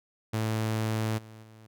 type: tone with level steps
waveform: sawtooth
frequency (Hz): 110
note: A2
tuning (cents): 0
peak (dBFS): -23 / -42 / -46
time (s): 0.33-1.67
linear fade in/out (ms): 10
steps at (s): 1.17 / 1.42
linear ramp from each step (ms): 20
effects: none